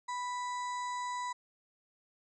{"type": "harmonic tone with a mistuned harmonic", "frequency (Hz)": 987.8, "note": "B5", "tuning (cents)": 0, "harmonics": [1, 2, 4, 5, 6, 7, 8], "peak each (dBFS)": [-35, -45, -50, -59, -59, -52, -55], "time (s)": [0.08, 1.33], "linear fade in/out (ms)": 10, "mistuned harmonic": 6, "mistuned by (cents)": 66, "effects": []}